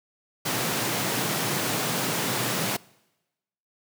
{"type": "high-pass noise", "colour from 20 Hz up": "pink", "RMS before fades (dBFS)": -27, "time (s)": [0.45, 2.77], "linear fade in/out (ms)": 10, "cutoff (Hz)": 110, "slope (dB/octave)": 96, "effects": ["noise-tail reverb RT60 1.0 s tail -24 dB re dry"]}